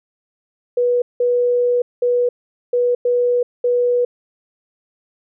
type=tone bursts at uneven times; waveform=sine; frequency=488 Hz; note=B4; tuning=21 cents flat; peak=-13 dBFS; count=6; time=0.77-1.02 / 1.2-1.82 / 2.02-2.29 / 2.73-2.95 / 3.05-3.43 / 3.64-4.05 s; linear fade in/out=5 ms; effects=none